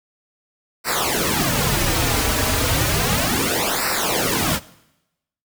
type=noise with flanger; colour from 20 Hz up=pink; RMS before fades=-20 dBFS; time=0.84-4.6 s; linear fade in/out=50 ms; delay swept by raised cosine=0.3 to 5.7 ms; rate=0.33 Hz; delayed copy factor=-0.9; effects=noise-tail reverb RT60 0.9 s tail -20 dB re dry